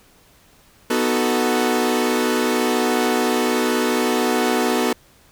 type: chord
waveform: sawtooth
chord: B dominant seventh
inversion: none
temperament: equal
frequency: 246.9 / 311.1 / 370 / 440 Hz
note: B3 / D#4 / F#4 / A4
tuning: 0 / 0 / 0 / 0 cents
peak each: -17 / -22 / -19 / -19 dBFS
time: 0.9-4.93 s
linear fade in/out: 5 ms
effects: pink hiss -53 dBFS RMS until 5.31 s